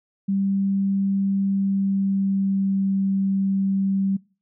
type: tone with pitch glide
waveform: sine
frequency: 196 to 194.42 Hz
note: G3 to G3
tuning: 0 to -14 cents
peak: -19 dBFS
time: 0.28-4.17 s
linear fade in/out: 10 ms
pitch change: -14 cents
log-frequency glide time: 1.49-2.92 s
effects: noise-tail reverb RT60 0.4 s tail -25 dB re dry